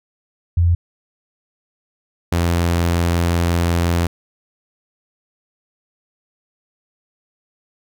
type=tone pair in turn; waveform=sine / sawtooth; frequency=86 / 85.58 Hz; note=F2 / F2; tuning=-26 / -35 cents; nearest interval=unison; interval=9 cents; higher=first; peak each=-11 dBFS; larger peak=neither; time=0.57-0.75 / 2.32-4.07 s; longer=second; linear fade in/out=5 ms; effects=none